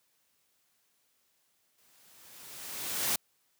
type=noise with exponential growth; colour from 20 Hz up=white; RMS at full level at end=-28 dBFS; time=1.78-3.16 s; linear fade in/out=5 ms; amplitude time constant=300 ms; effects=white hiss -73 dBFS RMS until 3.59 s + high-pass 80 Hz 12 dB/octave